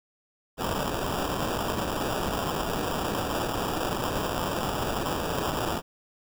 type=noise with sample-and-hold; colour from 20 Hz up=white; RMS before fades=-29 dBFS; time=0.57-5.82 s; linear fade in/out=50 ms; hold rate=2100 Hz; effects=none